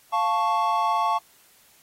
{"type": "chord", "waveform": "triangle", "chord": "F augmented", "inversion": "none", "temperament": "equal", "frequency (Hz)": [698.5, 880, 1108.7], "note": ["F5", "A5", "C#6"], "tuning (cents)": [0, 0, 0], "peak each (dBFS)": [-25, -22, -22], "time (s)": [0.12, 1.19], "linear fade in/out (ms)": 20, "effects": ["white hiss -57 dBFS RMS until 1.82 s", "AAC 48 kbps"]}